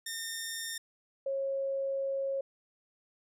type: tone pair in turn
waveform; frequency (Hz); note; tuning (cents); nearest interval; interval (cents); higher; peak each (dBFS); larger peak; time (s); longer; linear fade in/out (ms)
10% pulse / sine; 1821 / 544.7; A#6 / C#5; -41 / -30; octave + major sixth; 2089; first; -27 / -30; first; 0.06-0.78 / 1.26-2.41; second; 5
effects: none